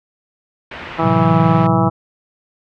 white low-pass noise, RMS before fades -31 dBFS, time 0.71-1.67 s, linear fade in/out 5 ms, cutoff 2600 Hz, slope 24 dB/octave
harmonic tone, 163.5 Hz, E3, 14 cents flat, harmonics 1 / 2 / 3 / 4 / 5 / 6 / 7 / 8, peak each -22 / -20 / -24 / -22 / -20 / -23 / -25 / -23 dBFS, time 0.98-1.9 s, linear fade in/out 20 ms
sine chord, F# half-diminished seventh, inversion first, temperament equal, 110 / 130.81 / 164.81 / 185 Hz, A2 / C3 / E3 / F#3, 0 / 0 / 0 / 0 cents, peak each -20 / -19 / -18 / -17 dBFS, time 1.02-1.9 s, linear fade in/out 20 ms
effects none

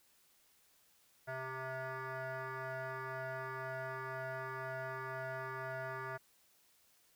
sine tone with frequency modulation, 392 Hz, G4, in tune, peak -38 dBFS, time 1.27-6.18 s, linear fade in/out 20 ms, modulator 262 Hz, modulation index 5.3, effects tanh soft clip ceiling -37 dBFS + white hiss -70 dBFS RMS until 7.15 s

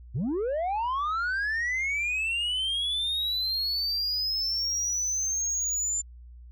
sine linear sweep, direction up, 96.3 to 7190 Hz, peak -23 dBFS, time 0.14-6.02 s, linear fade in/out 20 ms, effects tanh soft clip ceiling -25 dBFS + added 60 Hz sine -44 dBFS peak until 6.51 s

